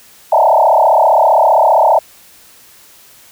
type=tone with frequency modulation; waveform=sine; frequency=762 Hz; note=G5; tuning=49 cents flat; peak=-6 dBFS; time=0.32-1.99 s; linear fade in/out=5 ms; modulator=35.2 Hz; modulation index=4.7; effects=white hiss -43 dBFS RMS until 3.31 s